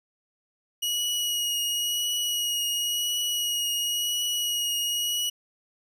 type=tone with vibrato; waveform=sawtooth; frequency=2901 Hz; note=F#7; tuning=35 cents flat; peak=-22 dBFS; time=0.82-5.3 s; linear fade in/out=10 ms; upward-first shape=triangle; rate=0.95 Hz; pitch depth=19 cents each way; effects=none